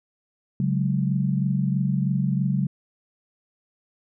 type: chord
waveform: sine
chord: C# suspended fourth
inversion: none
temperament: just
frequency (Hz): 138.59 / 184.79 / 207.9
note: C#3 / F#3 / G#3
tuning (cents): 0 / -2 / +2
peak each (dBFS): -23 / -24 / -28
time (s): 0.6-2.67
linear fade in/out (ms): 2
effects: none